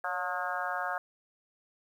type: harmonic tone with a mistuned harmonic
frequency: 180 Hz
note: F#3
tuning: 47 cents flat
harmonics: 3 / 4 / 5 / 6 / 7 / 8 / 9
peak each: -42 / -36 / -40 / -40 / -38 / -38 / -38 dBFS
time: 0.04-0.98 s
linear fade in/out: 2 ms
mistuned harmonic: 3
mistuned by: +62 cents
effects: 10-bit